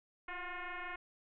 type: tone with frequency modulation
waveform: sine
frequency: 369.8 Hz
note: F#4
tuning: 1 cent flat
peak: -40 dBFS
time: 0.28-0.96 s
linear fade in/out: 5 ms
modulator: 357 Hz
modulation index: 5.8
effects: none